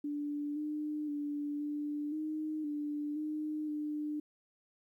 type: tone with pitch steps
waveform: sine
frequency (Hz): 292.1 / 301.1 / 291.7 / 294.8 / 309.1 / 295 / 305.3 / 299.6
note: D4 / D4 / D4 / D4 / D#4 / D4 / D#4 / D4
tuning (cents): -9 / +43 / -12 / +7 / -11 / +8 / -33 / +35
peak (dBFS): -34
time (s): 0.04-4.2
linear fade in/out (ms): 5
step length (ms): 520
effects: 12-bit